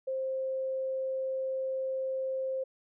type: tone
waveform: sine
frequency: 527 Hz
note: C5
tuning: 12 cents sharp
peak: -30 dBFS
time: 0.07-2.64 s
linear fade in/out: 10 ms
effects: none